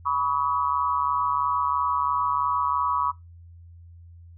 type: tone cluster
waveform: sine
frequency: 984 / 1127 / 1273 Hz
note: B5 / C#6 / D#6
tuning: -7 / +28 / +39 cents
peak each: -26 / -24 / -29 dBFS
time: 0.05-3.12 s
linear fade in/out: 20 ms
effects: noise-tail reverb RT60 0.2 s tail -21 dB re dry + added 85 Hz sine -44 dBFS peak until 4.37 s